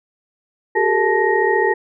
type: tone cluster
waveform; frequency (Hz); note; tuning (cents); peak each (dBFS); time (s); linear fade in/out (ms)
sine; 376.6 / 411 / 455.5 / 871 / 1871; F#4 / G#4 / A#4 / A5 / A#6; +31 / -18 / -40 / -18 / +6; -20; 0.75-1.74; 10
effects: none